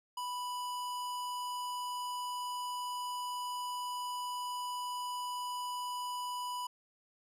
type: tone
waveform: square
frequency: 987.8 Hz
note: B5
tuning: in tune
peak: -37 dBFS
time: 0.17-6.67 s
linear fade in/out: 5 ms
effects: resampled to 32000 Hz